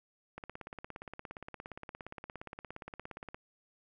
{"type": "click train", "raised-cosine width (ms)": 0.5, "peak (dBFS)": -28, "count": 52, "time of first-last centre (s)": [0.38, 3.345], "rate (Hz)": 17.2, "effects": []}